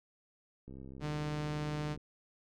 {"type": "click train", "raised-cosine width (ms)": 3, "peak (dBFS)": -36, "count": 87, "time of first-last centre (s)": [0.68, 1.975], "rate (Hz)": 66.4}
{"type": "tone", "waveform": "sawtooth", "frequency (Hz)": 150, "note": "D3", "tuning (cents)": 37, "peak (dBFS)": -31, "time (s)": [1, 1.97], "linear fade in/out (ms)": 50}
{"effects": ["low-pass 6000 Hz 12 dB/octave"]}